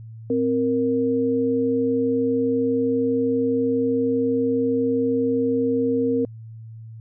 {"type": "tone pair together", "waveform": "sine", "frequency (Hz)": [261.3, 466.2], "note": ["C4", "A#4"], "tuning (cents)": [-2, 0], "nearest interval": "minor seventh", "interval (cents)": 1002, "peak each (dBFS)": -21, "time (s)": [0.3, 6.25], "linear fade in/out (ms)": 2, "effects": ["added 112 Hz sine -36 dBFS peak until 7 s"]}